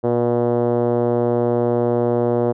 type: tone with low-pass filter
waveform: 5% pulse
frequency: 120 Hz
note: B2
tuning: 49 cents flat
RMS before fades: -18 dBFS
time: 0.03-2.53 s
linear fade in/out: 20 ms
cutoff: 490 Hz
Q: 1.8
effects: none